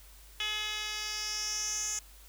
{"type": "tone with band-pass filter sweep", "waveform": "10% pulse", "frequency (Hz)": 424.2, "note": "G#4", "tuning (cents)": 37, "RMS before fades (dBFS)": -35, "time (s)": [0.4, 1.99], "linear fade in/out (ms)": 2, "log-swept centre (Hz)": [3400, 6900], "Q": 4.6, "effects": ["added 50 Hz sine -53 dBFS peak until 2.28 s", "white hiss -57 dBFS RMS until 2.28 s"]}